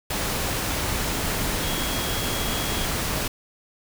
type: tone in noise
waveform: sine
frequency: 3299 Hz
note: G#7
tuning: 12 cents flat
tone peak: -34 dBFS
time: 1.63-2.85 s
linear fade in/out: 5 ms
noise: pink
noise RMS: -26 dBFS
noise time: 0.1-3.28 s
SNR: -11 dB
effects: none